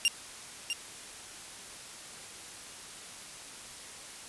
sawtooth tone with echo, 2794 Hz, F7, in tune, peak -19 dBFS, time 0.05-0.08 s, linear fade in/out 0 ms, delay 650 ms, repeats 1, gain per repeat -8 dB, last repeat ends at 0.73 s, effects white hiss -46 dBFS RMS until 4.28 s + resampled to 24000 Hz

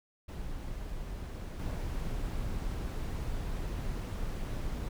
brown noise with level steps, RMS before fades -39 / -35 dBFS, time 0.28-4.89 s, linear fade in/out 10 ms, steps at 1.59 s, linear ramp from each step 5 ms, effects none

